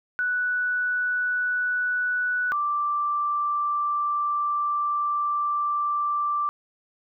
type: tone pair in turn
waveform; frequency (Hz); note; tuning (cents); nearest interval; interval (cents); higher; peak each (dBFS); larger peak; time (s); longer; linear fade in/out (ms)
sine; 1480 / 1174.7; F#6 / D6; 0 / 0; major third; 400; first; -22; neither; 0.19-2.52 / 2.52-6.49; second; 0
effects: none